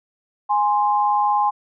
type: tone pair together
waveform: sine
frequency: 829.3 / 1046.5 Hz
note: G#5 / C6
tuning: -3 / 0 cents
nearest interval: major third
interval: 403 cents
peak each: -17 / -20 dBFS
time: 0.49-1.51 s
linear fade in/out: 20 ms
effects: none